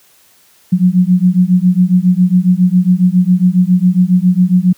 sine beating tone pair, 177.8 / 185.1 Hz, F3 / F#3, +31 / +1 cents, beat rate 7.3 Hz, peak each -10 dBFS, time 0.72-4.73 s, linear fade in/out 10 ms, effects white hiss -49 dBFS RMS until 4.77 s + high-pass 60 Hz 12 dB/octave

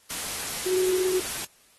sine tone in noise, 370 Hz, F#4, in tune, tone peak -22 dBFS, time 0.66-1.2 s, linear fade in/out 5 ms, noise white, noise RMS -32 dBFS, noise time 0.1-1.45 s, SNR +7 dB, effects white hiss -59 dBFS RMS until 1.78 s + AAC 32 kbps

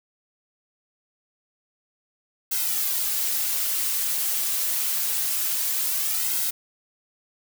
blue noise with flanger, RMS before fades -25 dBFS, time 2.51-6.51 s, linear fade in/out 10 ms, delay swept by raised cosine 1.7 to 7.3 ms, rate 0.26 Hz, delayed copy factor -0.8, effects none

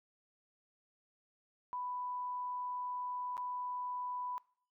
sine tone with dropouts, 992 Hz, B5, 7 cents sharp, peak -37 dBFS, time 1.73-4.38 s, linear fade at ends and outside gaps 0 ms, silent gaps 3.369-3.378 s, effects noise-tail reverb RT60 0.5 s tail -22 dB re dry

